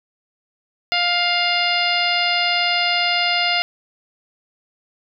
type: harmonic tone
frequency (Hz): 703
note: F5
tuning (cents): +11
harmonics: 1 / 2 / 3 / 4 / 5 / 6 / 7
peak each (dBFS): -23 / -26 / -22 / -22 / -28 / -27 / -25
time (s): 0.92-3.62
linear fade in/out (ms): 0
effects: none

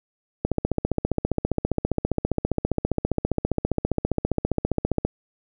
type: click train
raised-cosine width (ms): 2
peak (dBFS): -8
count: 70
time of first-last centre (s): 0.45-5.05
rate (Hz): 15
effects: none

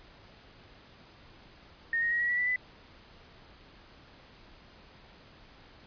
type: tone with pitch steps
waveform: sine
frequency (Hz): 1845 / 1869.7 / 1894.7 / 1920 / 1945.7 / 1971.7 / 1998.1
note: A#6 / A#6 / A#6 / B6 / B6 / B6 / B6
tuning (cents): -18 / +5 / +28 / -49 / -26 / -3 / +20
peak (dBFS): -26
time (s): 1.93-2.56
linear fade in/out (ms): 2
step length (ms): 90
effects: pink hiss -55 dBFS RMS until 5.86 s + resampled to 11025 Hz

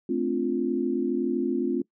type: chord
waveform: sine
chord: D minor seventh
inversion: second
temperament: equal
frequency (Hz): 220 / 261.6 / 293.7 / 349.2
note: A3 / C4 / D4 / F4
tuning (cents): 0 / 0 / 0 / 0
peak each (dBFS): -31 / -27 / -33 / -27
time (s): 0.09-1.82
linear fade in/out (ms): 5
effects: noise-tail reverb RT60 0.1 s tail -22 dB re dry

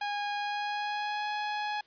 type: tone with pitch glide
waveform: sawtooth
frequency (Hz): 821 to 837.8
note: G#5 to G#5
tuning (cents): -20 to +15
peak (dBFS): -27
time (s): 0.01-1.81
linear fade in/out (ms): 5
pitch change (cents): +35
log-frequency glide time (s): 0.37-1.27
effects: white hiss -63 dBFS RMS until 1.86 s + resampled to 11025 Hz

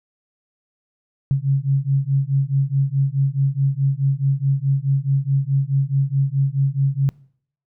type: beating tone pair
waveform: sine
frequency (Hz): 135 / 139.7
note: C#3 / C#3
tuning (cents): -45 / +14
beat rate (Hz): 4.7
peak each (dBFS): -19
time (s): 1.31-7.09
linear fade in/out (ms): 0
effects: noise-tail reverb RT60 0.6 s tail -23 dB re dry

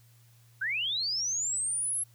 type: linear sweep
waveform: sine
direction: up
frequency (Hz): 1465 to 11175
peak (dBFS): -28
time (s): 0.61-2.04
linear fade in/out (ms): 10
effects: added 117 Hz sine -57 dBFS peak until 2.14 s + white hiss -65 dBFS RMS until 2.14 s

